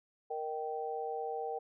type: harmonic tone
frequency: 155.56 Hz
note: D#3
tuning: in tune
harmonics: 3 / 4 / 5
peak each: -38 / -45 / -38 dBFS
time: 0.3-1.59 s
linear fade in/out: 10 ms
effects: none